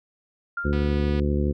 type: tone with exponential decay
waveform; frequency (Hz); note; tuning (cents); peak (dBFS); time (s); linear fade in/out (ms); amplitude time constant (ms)
sine; 1396.9; F6; 0; -24; 0.57-1.08; 5; 110
type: harmonic tone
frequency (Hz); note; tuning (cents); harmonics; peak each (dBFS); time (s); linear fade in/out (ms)
72.4; D2; -24; 1 / 2 / 3 / 4 / 5 / 6 / 7; -23 / -28 / -27 / -32 / -29 / -38 / -34; 0.64-1.53; 20
type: click train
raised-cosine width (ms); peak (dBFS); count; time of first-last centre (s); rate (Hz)
0.3; -23; 115; 0.73-1.197; 244
effects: none

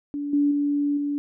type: tone with level steps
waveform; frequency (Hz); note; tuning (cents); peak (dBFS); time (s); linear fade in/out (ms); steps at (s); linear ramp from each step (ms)
sine; 288.3; D4; -32; -26 / -17 / -20 / -23; 0.14-1.18; 0; 0.33 / 0.51 / 0.97; 5
effects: none

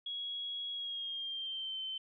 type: tone with pitch glide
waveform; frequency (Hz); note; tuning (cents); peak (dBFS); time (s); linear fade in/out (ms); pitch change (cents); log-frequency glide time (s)
sine; 3324 to 3084; G#7 to G7; +1 to -29; -37; 0.06-1.98; 5; -130; 0.72-1.8
effects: none

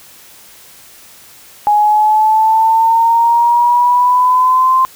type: exponential sweep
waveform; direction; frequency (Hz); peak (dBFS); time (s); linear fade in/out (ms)
sine; up; 830.6 to 1046.5; -7; 1.67-4.85; 0
effects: white hiss -40 dBFS RMS until 4.95 s

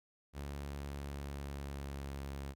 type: tone with pitch glide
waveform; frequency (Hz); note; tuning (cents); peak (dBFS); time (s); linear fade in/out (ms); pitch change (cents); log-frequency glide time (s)
sawtooth; 70.7 to 69.21; C#2 to C#2; +35 to -2; -37; 0.33-2.55; 50; -37; 0.92-2.22
effects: none

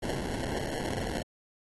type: noise with sample-and-hold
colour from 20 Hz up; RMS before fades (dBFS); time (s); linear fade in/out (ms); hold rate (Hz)
white; -33; 0.02-1.23; 10; 1225
effects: AAC 32 kbps

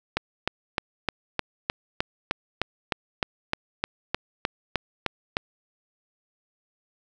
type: click train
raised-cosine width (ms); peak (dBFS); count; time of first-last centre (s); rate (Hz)
0.3; -7; 18; 0.17-5.369; 3.27
effects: none

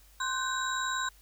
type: tone cluster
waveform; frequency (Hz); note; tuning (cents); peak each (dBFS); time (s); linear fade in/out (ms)
sine; 1044 / 1505 / 1565 / 3863 / 7370; C6 / F#6 / G6 / B7 / A#8; -4 / +29 / -3 / -39 / -21; -33 / -35 / -37 / -37 / -39; 0.2-1.09; 5
effects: added 50 Hz sine -57 dBFS peak until 1.21 s + white hiss -61 dBFS RMS until 1.21 s

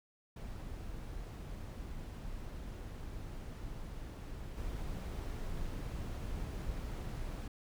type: noise with level steps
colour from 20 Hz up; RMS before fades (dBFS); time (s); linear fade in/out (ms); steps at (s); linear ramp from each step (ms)
brown; -44 / -40; 0.36-7.48; 5; 4.57; 5
effects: none

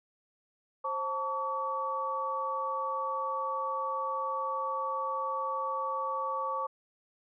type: tone cluster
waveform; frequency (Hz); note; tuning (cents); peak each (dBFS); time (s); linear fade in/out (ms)
sine; 531 / 890 / 1137; C5 / A5 / C#6; +25 / +20 / +44; -37 / -37 / -32; 0.84-6.67; 10
effects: none

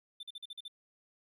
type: tone bursts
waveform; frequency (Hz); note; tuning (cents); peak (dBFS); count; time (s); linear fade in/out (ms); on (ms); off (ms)
triangle; 3548; A7; +14; -40; 7; 0.2-0.681; 5; 31; 44
effects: none

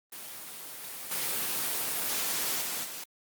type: noise with level steps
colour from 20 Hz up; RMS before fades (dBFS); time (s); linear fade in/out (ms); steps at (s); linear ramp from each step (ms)
white; -42 / -40 / -31 / -34 / -40; 0.12-3.04; 5; 0.83 / 1.11 / 2.62 / 2.84; 2
effects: high-pass 150 Hz 12 dB/octave + Opus 24 kbps

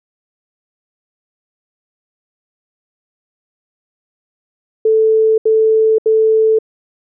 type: tone bursts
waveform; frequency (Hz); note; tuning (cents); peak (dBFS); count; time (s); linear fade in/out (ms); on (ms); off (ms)
sine; 440; A4; 0; -8; 3; 4.85-6.588; 5; 530; 74
effects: none

